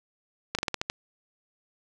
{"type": "slowing click train", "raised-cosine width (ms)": 0.2, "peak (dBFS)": -10, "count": 7, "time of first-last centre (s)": [0.55, 0.899], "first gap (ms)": 37, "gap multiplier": 1.18, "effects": []}